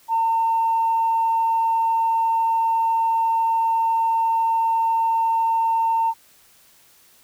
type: tone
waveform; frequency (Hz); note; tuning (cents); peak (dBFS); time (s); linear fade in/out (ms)
sine; 907; A#5; -48; -16; 0.08-6.14; 50
effects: tanh soft clip ceiling -12 dBFS + white hiss -54 dBFS RMS until 7.23 s